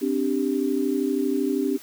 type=chord; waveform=sine; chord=C suspended second; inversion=none; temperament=just; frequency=261.6 / 294.3 / 392.4 Hz; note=C4 / D4 / G4; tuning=0 / +4 / +2 cents; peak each=-25 / -25 / -26 dBFS; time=0.01-1.78 s; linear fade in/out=20 ms; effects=white hiss -46 dBFS RMS until 1.82 s